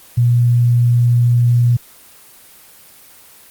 sine tone, 120.4 Hz, B2, 44 cents flat, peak -9 dBFS, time 0.17-1.77 s, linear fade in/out 10 ms, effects white hiss -43 dBFS RMS until 3.5 s + Opus 24 kbps

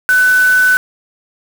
sine tone in noise, 1500 Hz, F#6, 23 cents sharp, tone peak -7 dBFS, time 0.09-0.77 s, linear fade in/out 0 ms, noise white, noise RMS -25 dBFS, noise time 0.09-0.77 s, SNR +15 dB, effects none

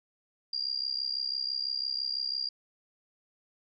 sine tone with amplitude modulation, 4789 Hz, D8, 33 cents sharp, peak -26 dBFS, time 0.53-2.49 s, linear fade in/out 5 ms, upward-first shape sine, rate 66 Hz, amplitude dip 90%, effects none

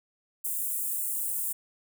white high-pass noise, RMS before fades -31 dBFS, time 0.44-1.53 s, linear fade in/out 10 ms, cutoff 7900 Hz, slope 48 dB/octave, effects none

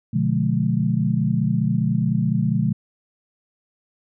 sine chord, B diminished seventh, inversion none, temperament just, 123.47 / 148.16 / 177.8 / 213.4 Hz, B2 / D3 / F3 / Ab3, 0 / +16 / +31 / +47 cents, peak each -23 dBFS, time 0.13-2.73 s, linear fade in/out 10 ms, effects none

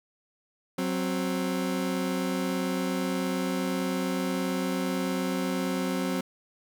30% pulse tone pair together, 185.42 / 263.8 Hz, F#3 / C4, +4 / +14 cents, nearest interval tritone, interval 610 cents, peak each -27 dBFS, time 0.78-6.21 s, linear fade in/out 5 ms, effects none

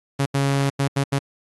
sawtooth tone bursts at uneven times, 138.59 Hz, C#3, in tune, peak -14 dBFS, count 5, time 0.19-0.26 / 0.34-0.7 / 0.79-0.88 / 0.96-1.04 / 1.12-1.19 s, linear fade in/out 10 ms, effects AAC 32 kbps

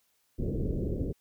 pink low-pass noise, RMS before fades -31 dBFS, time 0.38-1.13 s, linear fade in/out 20 ms, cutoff 500 Hz, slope 48 dB/octave, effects white hiss -72 dBFS RMS until 1.2 s

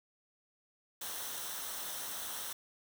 white noise with comb filter, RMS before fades -41 dBFS, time 1.01-2.53 s, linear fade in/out 5 ms, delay 0.42 ms, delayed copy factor -0.55, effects none

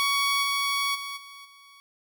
15% pulse tone with level steps, 1122 Hz, C#6, 21 cents sharp, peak -16 / -18 / -27 / -37 / -44 dBFS, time 0-1.8 s, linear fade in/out 0 ms, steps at 0.42 / 0.94 / 1.16 / 1.44 s, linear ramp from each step 20 ms, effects none

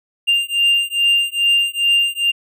triangle beating tone pair, 2794 / 2796.4 Hz, F7 / F7, 0 / +2 cents, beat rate 2.4 Hz, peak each -15 dBFS, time 0.27-2.32 s, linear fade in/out 20 ms, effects none

